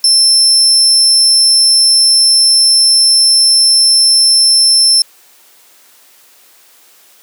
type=tone; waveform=35% pulse; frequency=5330 Hz; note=E8; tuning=18 cents sharp; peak=-3 dBFS; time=0.04-5.02 s; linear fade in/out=2 ms; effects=white hiss -45 dBFS RMS until 7.22 s + high-pass 300 Hz 12 dB/octave